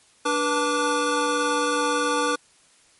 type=tone cluster; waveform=square; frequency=293.3 / 487.7 / 883 / 1165 / 1445 Hz; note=D4 / B4 / A5 / D6 / F#6; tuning=-2 / -22 / +6 / -14 / -41 cents; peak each=-29 / -26 / -31 / -26 / -31 dBFS; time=0.25-2.36 s; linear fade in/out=10 ms; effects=white hiss -57 dBFS RMS until 2.99 s + MP3 48 kbps